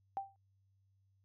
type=tone with exponential decay; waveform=sine; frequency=784 Hz; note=G5; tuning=in tune; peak=-32 dBFS; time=0.17-0.36 s; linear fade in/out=0 ms; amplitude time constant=40 ms; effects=added 97 Hz sine -70 dBFS peak until 1.24 s